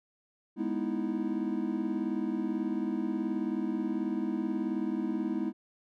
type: chord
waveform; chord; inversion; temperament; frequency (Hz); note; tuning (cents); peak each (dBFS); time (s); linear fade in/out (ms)
triangle; E major seventh; first; equal; 207.7 / 246.9 / 311.1 / 329.6; G#3 / B3 / D#4 / E4; 0 / 0 / 0 / 0; -33; 0.56-5.53; 50
effects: none

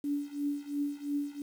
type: tone with tremolo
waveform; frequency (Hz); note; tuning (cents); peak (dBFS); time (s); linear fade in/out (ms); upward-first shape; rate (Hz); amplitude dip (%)
sine; 287.8; D4; -35; -27; 0.04-1.42; 2; triangle; 2.9; 95
effects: 9-bit

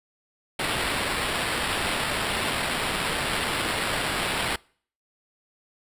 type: noise with sample-and-hold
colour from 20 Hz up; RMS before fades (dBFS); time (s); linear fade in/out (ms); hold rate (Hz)
white; -27; 0.59-4.56; 5; 6300
effects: noise-tail reverb RT60 0.5 s tail -25 dB re dry + resampled to 32000 Hz

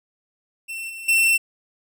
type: tone with level steps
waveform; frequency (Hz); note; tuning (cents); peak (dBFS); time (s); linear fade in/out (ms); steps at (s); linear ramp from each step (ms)
45% pulse; 2695; E7; +38; -29 / -33 / -15; 0.68-1.38; 20; 0.89 / 1.08; 10
effects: none

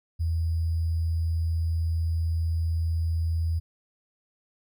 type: tone with sample-and-hold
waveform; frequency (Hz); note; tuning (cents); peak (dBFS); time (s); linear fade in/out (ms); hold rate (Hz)
sine; 82.2; E2; -4; -23; 0.19-3.6; 20; 4900
effects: none

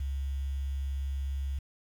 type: tone with quantisation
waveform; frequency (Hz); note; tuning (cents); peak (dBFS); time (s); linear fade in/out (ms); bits
sine; 68.3; C#2; -25; -30; 0-1.59; 5; 9
effects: none

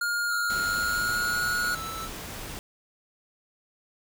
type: tone with pitch glide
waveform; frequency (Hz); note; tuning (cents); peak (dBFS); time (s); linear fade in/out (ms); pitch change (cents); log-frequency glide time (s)
square; 1417 to 1441.8; F6 to F#6; +25 to -45; -26; 0.01-1.75; 5; +30; 0.66-1.46
type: tone with tremolo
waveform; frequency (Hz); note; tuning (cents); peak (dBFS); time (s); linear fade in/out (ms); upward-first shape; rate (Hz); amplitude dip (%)
square; 1318.5; E6; 0; -34; 0.28-2.09; 50; triangle; 5.2; 25
type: noise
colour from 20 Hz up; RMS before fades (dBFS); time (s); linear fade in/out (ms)
pink; -38; 0.5-2.59; 0
effects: none

